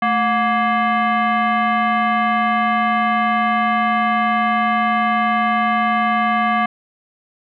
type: tone with frequency modulation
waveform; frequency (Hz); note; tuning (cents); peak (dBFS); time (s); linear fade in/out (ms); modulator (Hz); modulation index
sine; 220; A3; 0; -14; 0.02-6.66; 5; 941; 1.7
effects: none